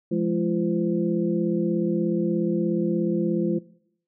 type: tone cluster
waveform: sine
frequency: 173 / 209.8 / 341.9 / 513 Hz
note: F3 / G#3 / F4 / C5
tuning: -16 / +18 / -37 / -34 cents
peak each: -27 / -25 / -25 / -33 dBFS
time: 0.11-3.59 s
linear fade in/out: 10 ms
effects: noise-tail reverb RT60 0.7 s tail -20 dB re dry